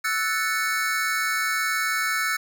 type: chord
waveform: square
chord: F# minor seventh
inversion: third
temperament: equal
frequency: 1318.5 / 1480 / 1760 / 2217 Hz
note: E6 / F#6 / A6 / C#7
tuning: 0 / 0 / 0 / 0 cents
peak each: -29 dBFS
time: 0.04-2.37 s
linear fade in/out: 10 ms
effects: none